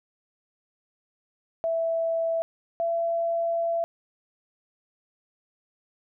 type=tone pair in turn; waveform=sine; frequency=660 / 672.7 Hz; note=E5 / E5; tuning=+2 / +35 cents; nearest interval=unison; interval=33 cents; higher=second; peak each=-23 dBFS; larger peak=neither; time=1.64-2.42 / 2.8-3.84 s; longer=second; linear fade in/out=0 ms; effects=none